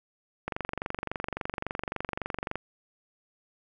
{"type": "click train", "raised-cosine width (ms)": 0.5, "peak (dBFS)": -16, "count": 50, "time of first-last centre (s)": [0.48, 2.556], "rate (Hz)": 23.6, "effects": []}